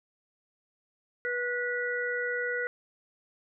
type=harmonic tone; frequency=487.5 Hz; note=B4; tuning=23 cents flat; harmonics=1 / 3 / 4; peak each=-33 / -32 / -34 dBFS; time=1.25-2.67 s; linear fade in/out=0 ms; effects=none